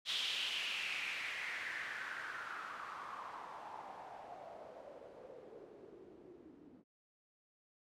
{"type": "noise with low-pass filter sweep", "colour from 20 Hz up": "blue", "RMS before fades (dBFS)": -45, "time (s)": [0.05, 6.84], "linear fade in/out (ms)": 50, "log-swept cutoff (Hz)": [3500, 280], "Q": 4.4, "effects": []}